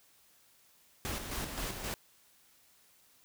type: noise with tremolo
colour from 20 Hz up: pink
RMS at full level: -37 dBFS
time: 1.05-1.94 s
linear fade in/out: 0 ms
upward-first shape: square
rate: 3.8 Hz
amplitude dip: 45%
effects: white hiss -65 dBFS RMS until 3.24 s